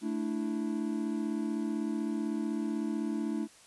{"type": "chord", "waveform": "triangle", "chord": "A suspended fourth", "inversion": "none", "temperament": "equal", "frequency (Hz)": [220, 293.7, 329.6], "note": ["A3", "D4", "E4"], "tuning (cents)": [0, 0, 0], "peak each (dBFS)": [-32, -33, -34], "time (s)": [0.01, 3.48], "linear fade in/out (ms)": 50, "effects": ["white hiss -57 dBFS RMS until 3.66 s", "resampled to 24000 Hz"]}